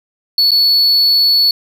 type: tone with dropouts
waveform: triangle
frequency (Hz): 4422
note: C#8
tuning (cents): -5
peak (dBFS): -7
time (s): 0.38-1.51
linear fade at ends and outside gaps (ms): 2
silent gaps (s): 0.508-0.516
effects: 8-bit